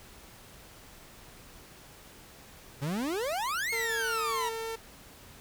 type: exponential two-way sweep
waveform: 40% pulse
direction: up then down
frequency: 130.81 to 2196 to 923 Hz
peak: -29 dBFS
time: 2.81-4.5 s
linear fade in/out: 20 ms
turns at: 3.71 s
type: tone with pitch glide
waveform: sawtooth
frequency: 455.5 to 450.5 Hz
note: A#4 to A4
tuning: -40 to +41 cents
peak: -30 dBFS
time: 3.72-4.76 s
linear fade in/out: 10 ms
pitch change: -19 cents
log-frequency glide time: 3.89-4.08 s
effects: pink hiss -52 dBFS RMS until 5.4 s